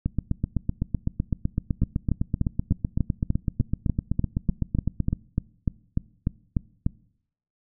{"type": "two click trains", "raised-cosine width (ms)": 5, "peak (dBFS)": [-11, -10], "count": [41, 18], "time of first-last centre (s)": [[0.06, 5.13], [1.82, 6.865]], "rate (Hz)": [7.89, 3.37], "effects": ["noise-tail reverb RT60 0.7 s tail -23 dB re dry"]}